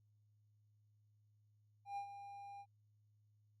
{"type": "tone with ADSR envelope", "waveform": "triangle", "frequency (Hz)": 803, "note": "G5", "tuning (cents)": 41, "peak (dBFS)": -38, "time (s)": [1.85, 2.66], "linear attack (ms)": 120, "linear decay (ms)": 90, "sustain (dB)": -10, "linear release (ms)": 58, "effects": ["added 105 Hz sine -70 dBFS peak until 3.6 s", "Opus 48 kbps"]}